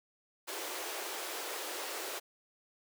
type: high-pass noise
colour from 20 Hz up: pink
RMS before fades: -40 dBFS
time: 0.47-2.2 s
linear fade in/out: 20 ms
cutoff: 340 Hz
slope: 48 dB/octave
effects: none